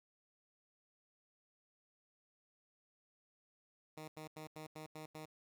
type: tone bursts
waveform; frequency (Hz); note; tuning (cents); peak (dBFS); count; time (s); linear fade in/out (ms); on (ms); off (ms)
10% pulse; 155.56; D#3; 0; -39; 7; 3.97-5.256; 5; 110; 86
effects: none